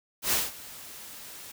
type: noise with ADSR envelope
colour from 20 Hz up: white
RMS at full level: -24 dBFS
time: 0.22-1.52 s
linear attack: 100 ms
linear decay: 190 ms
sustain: -20 dB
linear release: 9 ms
effects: none